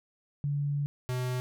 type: tone pair in turn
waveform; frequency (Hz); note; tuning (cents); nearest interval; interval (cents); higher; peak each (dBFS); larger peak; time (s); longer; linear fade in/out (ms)
sine / square; 143.7 / 126.1; D3 / B2; -37 / +36; major second; 227; first; -27 / -30; first; 0.44-0.86 / 1.09-1.4; first; 0
effects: none